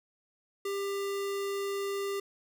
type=tone; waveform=square; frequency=397.5 Hz; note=G4; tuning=24 cents sharp; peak=-32 dBFS; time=0.65-2.2 s; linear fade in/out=5 ms; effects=none